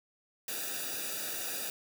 white noise with comb filter, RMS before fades -37 dBFS, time 0.48-1.7 s, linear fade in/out 2 ms, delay 0.94 ms, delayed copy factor -0.9, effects none

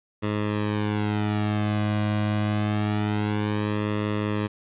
sawtooth tone with flanger, 105.1 Hz, G#2, 21 cents sharp, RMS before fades -25 dBFS, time 0.22-4.48 s, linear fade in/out 20 ms, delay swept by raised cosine 1.3 to 2.28 ms, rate 0.26 Hz, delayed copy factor -1, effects resampled to 8000 Hz + 9-bit

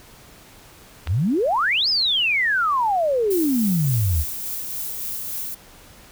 sine exponential two-way sweep, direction up then down, 69.7 to 5270 to 69.7 Hz, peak -17 dBFS, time 1.06-4.25 s, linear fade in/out 50 ms, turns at 1.89 s
click, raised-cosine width 0.3 ms, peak -15 dBFS, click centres 1.073 s
violet noise with tremolo, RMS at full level -28 dBFS, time 3.3-5.55 s, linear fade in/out 10 ms, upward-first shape sine, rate 3.5 Hz, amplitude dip 25%
effects pink hiss -47 dBFS RMS until 6.11 s

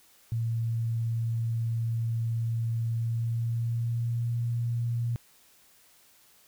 sine tone with pitch glide, 114.8 to 118.03 Hz, A#2 to A#2, -26 to +22 cents, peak -26 dBFS, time 0.32-5.16 s, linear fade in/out 0 ms, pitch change +48 cents, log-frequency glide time 2.88-4.35 s, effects white hiss -60 dBFS RMS until 6.47 s

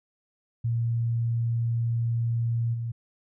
sine tone with level steps, 116.54 Hz, A#2, in tune, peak -23 / -28 dBFS, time 0.64-2.92 s, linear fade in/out 10 ms, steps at 2.73 s, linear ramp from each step 20 ms, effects none

